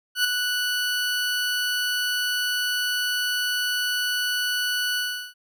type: tone with ADSR envelope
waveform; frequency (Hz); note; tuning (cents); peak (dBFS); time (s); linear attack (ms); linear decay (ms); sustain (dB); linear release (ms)
20% pulse; 1480; F#6; 0; -12; 0.15-5.34; 96; 4; -6; 370
effects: none